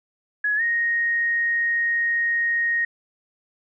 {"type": "tone with pitch glide", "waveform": "sine", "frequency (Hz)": [1683, 1867.4], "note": ["G#6", "A#6"], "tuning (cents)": [23, 3], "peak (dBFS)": -19, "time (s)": [0.44, 2.85], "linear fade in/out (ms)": 5, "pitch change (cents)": 180, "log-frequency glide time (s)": [0.56, 0.62], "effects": []}